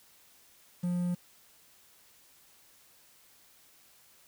triangle tone with quantisation, 176.9 Hz, F3, 23 cents sharp, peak -26 dBFS, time 0.83-1.15 s, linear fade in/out 10 ms, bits 9, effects white hiss -61 dBFS RMS until 4.27 s

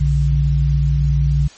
sine tone pair together, 60.42 / 143.7 Hz, B1 / D3, -37 / -37 cents, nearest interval octave + minor third, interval 1500 cents, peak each -15 dBFS, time 0-1.48 s, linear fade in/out 10 ms, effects white hiss -43 dBFS RMS until 1.57 s + MP3 32 kbps

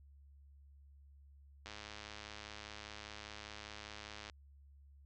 click train, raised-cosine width 0.2 ms, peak -30 dBFS, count 278, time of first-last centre 1.66-4.298 s, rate 105 Hz, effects added 70 Hz sine -58 dBFS peak until 5.05 s + low-pass 7000 Hz 12 dB/octave

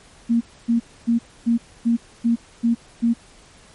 sine tone bursts, 233.1 Hz, A#3, in tune, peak -14 dBFS, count 8, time 0.29-3.14 s, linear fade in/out 20 ms, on 120 ms, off 270 ms, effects pink hiss -49 dBFS RMS until 3.74 s + MP3 48 kbps

